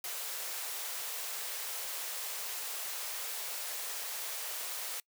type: high-pass noise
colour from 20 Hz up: white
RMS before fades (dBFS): -39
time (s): 0.04-5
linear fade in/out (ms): 2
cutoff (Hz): 420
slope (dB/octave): 48
effects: noise-tail reverb RT60 0.1 s tail -25 dB re dry